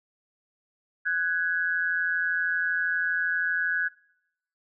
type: tone pair together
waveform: sine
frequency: 1488.6 / 1661.2 Hz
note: F#6 / G#6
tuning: +10 / 0 cents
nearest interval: major second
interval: 190 cents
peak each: -26 dBFS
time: 1.05-3.89 s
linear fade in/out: 20 ms
effects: noise-tail reverb RT60 0.8 s tail -23 dB re dry